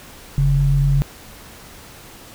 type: tone pair together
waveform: sine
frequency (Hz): 43.91 / 139.5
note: F1 / C#3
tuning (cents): +10 / +11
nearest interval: octave + minor sixth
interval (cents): 2001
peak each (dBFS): -18 / -14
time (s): 0.38-1.02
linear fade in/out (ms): 0
effects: pink hiss -41 dBFS RMS until 2.34 s